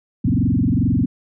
sine tone with frequency modulation, 180 Hz, F#3, 47 cents flat, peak -14 dBFS, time 0.24-1.06 s, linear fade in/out 10 ms, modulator 22.4 Hz, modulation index 4.3, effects none

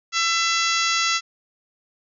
harmonic tone with a mistuned harmonic, 670 Hz, E5, 28 cents sharp, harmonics 2 / 3 / 4 / 5 / 6 / 7 / 8 / 9 / 10, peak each -24 / -26 / -27 / -28 / -29 / -29 / -30 / -31 / -31 dBFS, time 0.12-1.21 s, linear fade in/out 50 ms, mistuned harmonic 9, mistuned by +15 cents, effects none

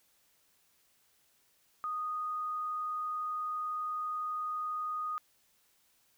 sine tone, 1239 Hz, D#6, 8 cents flat, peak -33 dBFS, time 1.84-5.18 s, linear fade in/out 0 ms, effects white hiss -70 dBFS RMS until 6.17 s

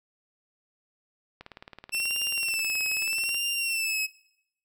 click train, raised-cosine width 0.3 ms, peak -26 dBFS, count 37, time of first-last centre 1.41-3.345 s, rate 18.6 Hz
sawtooth tone with vibrato, 2673 Hz, E7, 23 cents sharp, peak -23 dBFS, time 1.92-4.07 s, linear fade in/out 20 ms, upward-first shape sine, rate 0.81 Hz, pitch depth 74 cents each way
effects noise-tail reverb RT60 0.8 s tail -22 dB re dry

